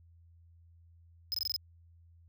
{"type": "tone bursts", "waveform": "square", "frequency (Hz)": 5080, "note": "D#8", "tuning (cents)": 35, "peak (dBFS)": -31, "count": 6, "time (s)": [1.32, 1.563], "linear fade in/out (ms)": 0, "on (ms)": 23, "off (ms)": 21, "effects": ["added 84 Hz sine -57 dBFS peak until 2.28 s"]}